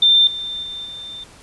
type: tone with level steps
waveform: sine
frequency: 3583 Hz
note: A7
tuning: 31 cents sharp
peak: -9 / -24 / -27 / -30 dBFS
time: 0.02-1.24 s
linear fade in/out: 5 ms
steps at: 0.27 / 0.63 / 0.85 s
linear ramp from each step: 2 ms
effects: pink hiss -45 dBFS RMS until 1.42 s + resampled to 24000 Hz